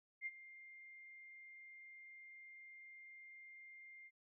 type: tone with ADSR envelope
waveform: sine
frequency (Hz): 2108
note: C7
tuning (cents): +12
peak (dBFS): -39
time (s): 0.21-4.11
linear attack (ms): 52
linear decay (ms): 38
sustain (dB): -16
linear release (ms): 47
effects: none